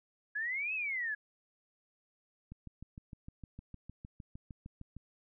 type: exponential two-way sweep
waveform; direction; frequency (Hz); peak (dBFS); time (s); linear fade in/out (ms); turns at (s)
sine; up then down; 1659 to 2637 to 1659; -33; 0.35-1.15; 10; 0.74
type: click train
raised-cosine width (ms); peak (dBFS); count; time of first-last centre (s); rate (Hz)
5; -34; 17; 2.52-4.966; 6.54
effects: none